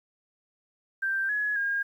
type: tone with pitch steps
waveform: sine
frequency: 1573 / 1687 / 1620 Hz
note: G6 / G#6 / G#6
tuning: +6 / +27 / -43 cents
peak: -25 dBFS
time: 1.02-1.83 s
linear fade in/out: 10 ms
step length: 270 ms
effects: 10-bit